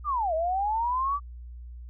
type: linear two-way sweep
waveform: sine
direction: down then up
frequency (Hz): 1244.5 to 624 to 1171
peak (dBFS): -24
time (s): 0.04-1.2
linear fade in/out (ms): 50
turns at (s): 0.34
effects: added 60 Hz sine -39 dBFS peak until 1.89 s